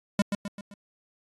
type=tone with echo; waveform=square; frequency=202.1 Hz; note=G#3; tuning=47 cents flat; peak=-20 dBFS; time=0.19-0.22 s; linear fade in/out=2 ms; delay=130 ms; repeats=4; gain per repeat=-6 dB; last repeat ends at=0.74 s; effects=AAC 32 kbps